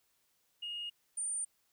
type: tone pair in turn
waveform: sine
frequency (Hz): 2859 / 9024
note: F7 / C#9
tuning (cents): +40 / +30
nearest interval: octave + minor sixth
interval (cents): 1990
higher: second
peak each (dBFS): -37 / -31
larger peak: second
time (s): 0.62-0.9 / 1.17-1.45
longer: neither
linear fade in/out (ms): 10
effects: tanh soft clip ceiling -33 dBFS + white hiss -75 dBFS RMS until 1.72 s